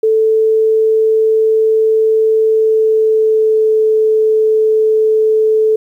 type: tone with pitch glide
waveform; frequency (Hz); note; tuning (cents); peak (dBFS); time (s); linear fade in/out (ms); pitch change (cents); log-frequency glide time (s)
sine; 440 to 436; A4 to A4; 0 to -16; -8; 0.03-5.76; 5; -16; 2.48-3.78
effects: 8-bit